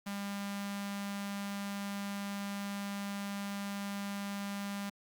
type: tone with notch filter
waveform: sawtooth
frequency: 200.5 Hz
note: G3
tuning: 39 cents sharp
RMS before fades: -39 dBFS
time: 0.06-4.9 s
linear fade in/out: 10 ms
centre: 420 Hz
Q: 0.92
effects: Opus 48 kbps